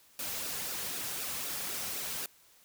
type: noise with flanger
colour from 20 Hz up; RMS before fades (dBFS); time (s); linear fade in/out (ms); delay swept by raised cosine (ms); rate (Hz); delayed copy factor
white; -37; 0.19-2.26; 2; 0.93 to 3.33; 3.9; -0.55
effects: white hiss -62 dBFS RMS until 2.64 s